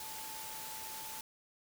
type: tone in noise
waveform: sine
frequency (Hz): 876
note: A5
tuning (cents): -8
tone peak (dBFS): -49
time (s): 0-1.21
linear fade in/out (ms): 2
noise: white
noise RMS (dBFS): -45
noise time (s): 0-1.21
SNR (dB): -7
effects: none